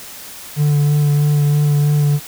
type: tone with vibrato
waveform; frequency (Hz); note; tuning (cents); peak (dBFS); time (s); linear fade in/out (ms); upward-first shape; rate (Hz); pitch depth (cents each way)
triangle; 146.83; D3; 0; -9; 0.56-2.2; 50; sine; 3.1; 17
effects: white hiss -34 dBFS RMS until 2.27 s